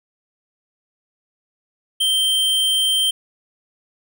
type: tone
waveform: square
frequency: 3136 Hz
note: G7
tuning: in tune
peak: -16 dBFS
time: 2-3.11 s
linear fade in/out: 10 ms
effects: none